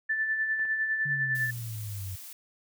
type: tone with tremolo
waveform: sine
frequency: 1760 Hz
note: A6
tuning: in tune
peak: -24 dBFS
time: 0.09-1.51 s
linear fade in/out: 10 ms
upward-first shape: sine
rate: 9.9 Hz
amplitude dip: 45%
type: clicks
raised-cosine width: 0.5 ms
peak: -34 dBFS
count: 2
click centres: 0.595 / 0.653 s
type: exponential sweep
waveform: sine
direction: down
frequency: 146.83 to 92.5 Hz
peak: -34 dBFS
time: 1.05-2.16 s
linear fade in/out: 10 ms
type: noise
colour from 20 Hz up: blue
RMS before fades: -44 dBFS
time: 1.35-2.33 s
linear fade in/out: 2 ms
effects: none